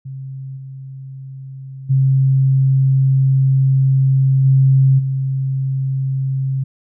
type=tone with level steps; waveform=sine; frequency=133.9 Hz; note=C3; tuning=40 cents sharp; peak=-26 / -29 / -10 / -8 / -16 dBFS; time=0.05-6.64 s; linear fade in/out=10 ms; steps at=0.56 / 1.89 / 4.44 / 4.98 s; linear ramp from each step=20 ms; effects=none